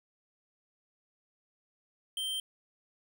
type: tone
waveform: square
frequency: 3136 Hz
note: G7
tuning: in tune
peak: -33 dBFS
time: 2.17-2.4 s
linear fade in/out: 2 ms
effects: none